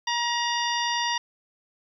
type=harmonic tone with a mistuned harmonic; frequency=950 Hz; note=A#5; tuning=33 cents sharp; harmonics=1 / 2 / 3 / 4 / 5 / 6; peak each=-27 / -30 / -32 / -33 / -34 / -35 dBFS; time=0.07-1.18 s; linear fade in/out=5 ms; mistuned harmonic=4; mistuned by=-95 cents; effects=10-bit